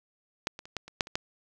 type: clicks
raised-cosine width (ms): 0.2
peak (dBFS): -11 / -24 / -29 / -15 / -28 / -7 / -26 / -11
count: 8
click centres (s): 0.471 / 0.591 / 0.655 / 0.767 / 0.88 / 1.008 / 1.071 / 1.155
effects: none